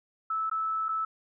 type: tone with dropouts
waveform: sine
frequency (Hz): 1309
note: E6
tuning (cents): -13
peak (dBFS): -27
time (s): 0.3-1.05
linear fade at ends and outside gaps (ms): 5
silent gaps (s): 0.498-0.513 / 0.885-0.889
effects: none

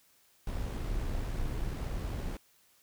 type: noise with amplitude modulation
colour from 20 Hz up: brown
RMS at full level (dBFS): -33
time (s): 0.47-2.37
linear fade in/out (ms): 2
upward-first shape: sine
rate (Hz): 72.3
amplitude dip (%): 30
effects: white hiss -66 dBFS RMS until 2.82 s

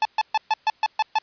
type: tone bursts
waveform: 45% pulse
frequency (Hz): 869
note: A5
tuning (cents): -22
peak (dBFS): -17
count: 8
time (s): 0.02-1.186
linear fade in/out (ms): 2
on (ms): 32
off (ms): 130
effects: white hiss -58 dBFS RMS until 1.22 s + resampled to 11025 Hz

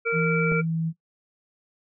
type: harmonic tone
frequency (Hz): 462.4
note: A#4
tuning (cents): -14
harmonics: 1 / 3 / 5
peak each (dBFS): -24 / -27 / -27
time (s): 0.05-0.62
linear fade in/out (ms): 20
type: tone with pitch glide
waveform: sine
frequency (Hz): 164.81 to 162.92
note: E3 to E3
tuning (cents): 0 to -20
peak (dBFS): -23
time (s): 0.12-0.93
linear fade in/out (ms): 50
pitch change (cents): -20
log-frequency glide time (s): 0.42-0.77
type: clicks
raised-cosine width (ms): 2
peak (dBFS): -22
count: 2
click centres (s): 0.518 / 0.523
effects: noise-tail reverb RT60 0.1 s tail -17 dB re dry

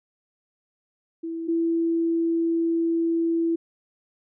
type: tone pair in turn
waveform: sine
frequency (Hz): 329.6 / 332.3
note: E4 / E4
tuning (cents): 0 / +14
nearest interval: unison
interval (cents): 14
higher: second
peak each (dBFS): -28 / -20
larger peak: second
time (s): 1.23-1.48 / 1.48-3.56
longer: second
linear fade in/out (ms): 10
effects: none

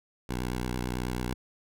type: tone with vibrato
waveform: 10% pulse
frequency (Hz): 61.74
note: B1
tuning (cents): 0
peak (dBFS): -22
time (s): 0.29-1.34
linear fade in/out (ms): 5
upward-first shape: sine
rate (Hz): 9.1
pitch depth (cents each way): 47
effects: none

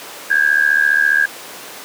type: tone with amplitude modulation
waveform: sine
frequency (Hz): 1626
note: G#6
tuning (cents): -37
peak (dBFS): -7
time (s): 0.3-1.26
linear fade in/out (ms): 10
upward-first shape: sine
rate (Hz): 74.8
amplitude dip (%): 85
effects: pink hiss -32 dBFS RMS until 1.84 s + high-pass 400 Hz 12 dB/octave

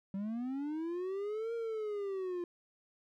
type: linear two-way sweep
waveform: triangle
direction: up then down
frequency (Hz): 189.9 to 467.2 to 346.1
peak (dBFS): -33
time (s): 0.14-2.44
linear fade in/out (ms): 2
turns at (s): 1.54
effects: none

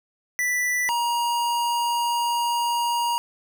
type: tone pair in turn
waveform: square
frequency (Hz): 1975.5 / 947.5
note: B6 / A#5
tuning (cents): 0 / +28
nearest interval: octave + minor second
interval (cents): 1272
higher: first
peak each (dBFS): -22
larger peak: neither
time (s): 0.39-0.89 / 0.89-3.18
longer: second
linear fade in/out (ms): 0
effects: none

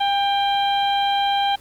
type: harmonic tone with a mistuned harmonic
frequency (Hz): 792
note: G5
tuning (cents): +18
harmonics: 1 / 2 / 3 / 4 / 5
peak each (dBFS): -18 / -31 / -33 / -25 / -34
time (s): 0-1.56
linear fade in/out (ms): 10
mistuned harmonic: 1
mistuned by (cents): +20
effects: pink hiss -49 dBFS RMS until 1.6 s

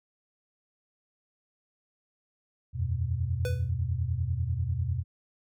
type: chord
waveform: sine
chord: E suspended second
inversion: none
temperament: equal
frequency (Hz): 82.41 / 92.5 / 123.47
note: E2 / F#2 / B2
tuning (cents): 0 / 0 / 0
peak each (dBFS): -31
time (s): 2.73-5.04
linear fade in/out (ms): 50
type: tone with exponential decay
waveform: square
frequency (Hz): 497.1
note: B4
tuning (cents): +11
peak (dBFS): -29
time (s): 3.45-3.7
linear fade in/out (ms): 1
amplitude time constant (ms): 53
effects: none

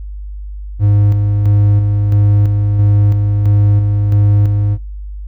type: tone with tremolo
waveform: triangle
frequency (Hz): 102.5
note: G#2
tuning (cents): -22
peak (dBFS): -5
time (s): 0.79-4.78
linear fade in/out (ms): 50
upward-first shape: square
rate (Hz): 1.5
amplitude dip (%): 35
effects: noise-tail reverb RT60 0.2 s tail -20 dB re dry + added 50 Hz sine -23 dBFS peak until 5.27 s

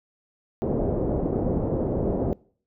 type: low-pass noise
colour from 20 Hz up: white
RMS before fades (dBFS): -25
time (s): 0.62-2.33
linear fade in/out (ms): 0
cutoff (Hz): 520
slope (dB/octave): 24
effects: noise-tail reverb RT60 0.5 s tail -24 dB re dry

